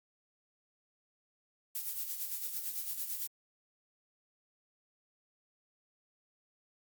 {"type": "noise with tremolo", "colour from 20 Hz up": "violet", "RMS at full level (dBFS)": -36, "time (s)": [1.75, 3.27], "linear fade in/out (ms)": 2, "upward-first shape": "sine", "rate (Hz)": 8.9, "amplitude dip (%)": 55, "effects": ["Opus 48 kbps"]}